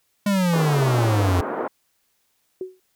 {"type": "exponential sweep", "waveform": "square", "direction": "down", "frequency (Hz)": [207.1, 86.9], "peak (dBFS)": -18, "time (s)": [0.26, 1.41], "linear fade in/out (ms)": 5}
{"type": "band-pass noise", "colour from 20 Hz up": "pink", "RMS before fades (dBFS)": -27, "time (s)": [0.53, 1.68], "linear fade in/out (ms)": 5, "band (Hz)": [260, 1300], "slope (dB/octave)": 24}
{"type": "tone with exponential decay", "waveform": "sine", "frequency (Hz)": 372, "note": "F#4", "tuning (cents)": 9, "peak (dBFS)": -23, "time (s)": [2.61, 2.8], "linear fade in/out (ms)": 2, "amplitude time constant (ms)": 41}
{"effects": ["white hiss -68 dBFS RMS until 2.95 s"]}